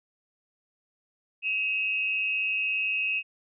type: tone pair together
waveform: sine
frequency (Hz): 2553 / 2756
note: D#7 / F7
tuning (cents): +44 / -24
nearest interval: minor second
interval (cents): 132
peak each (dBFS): -26 / -31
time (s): 1.42-3.23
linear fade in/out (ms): 50
effects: none